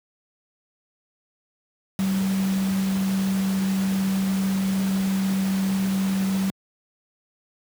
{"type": "tone in noise", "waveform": "sine", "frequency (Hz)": 192.3, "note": "G3", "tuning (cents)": -33, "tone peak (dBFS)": -20, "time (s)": [1.99, 6.5], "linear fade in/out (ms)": 0, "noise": "pink", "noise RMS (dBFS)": -34, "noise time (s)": [1.99, 6.5], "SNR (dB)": 11, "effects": ["high-pass 100 Hz 12 dB/octave"]}